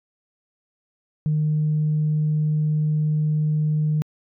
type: tone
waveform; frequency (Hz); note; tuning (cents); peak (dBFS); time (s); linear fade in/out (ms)
sine; 152.8; D#3; -31; -17; 1.26-4.02; 0
effects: tanh soft clip ceiling -14 dBFS